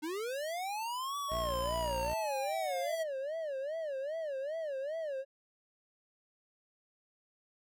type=linear two-way sweep; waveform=square; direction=up then down; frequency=294.3 to 1150 to 638 Hz; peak=-36 dBFS; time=0.02-3.04 s; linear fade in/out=20 ms; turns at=1.17 s
type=tone with vibrato; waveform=triangle; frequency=590 Hz; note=D5; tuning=8 cents sharp; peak=-33 dBFS; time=1.28-5.25 s; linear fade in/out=50 ms; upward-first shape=sine; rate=2.5 Hz; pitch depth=190 cents each way
type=tone; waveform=sawtooth; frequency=59 Hz; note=A#1; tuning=22 cents sharp; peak=-35 dBFS; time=1.31-2.14 s; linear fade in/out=10 ms
effects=none